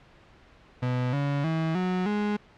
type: tone with pitch steps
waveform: 35% pulse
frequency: 125.1 / 142.05 / 161.3 / 183.16 / 208 Hz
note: B2 / C#3 / E3 / F#3 / G#3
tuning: +23 / +43 / -37 / -17 / +3 cents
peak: -23 dBFS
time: 0.82-2.37 s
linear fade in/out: 10 ms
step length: 310 ms
effects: pink hiss -55 dBFS RMS until 2.57 s + low-pass 3000 Hz 12 dB/octave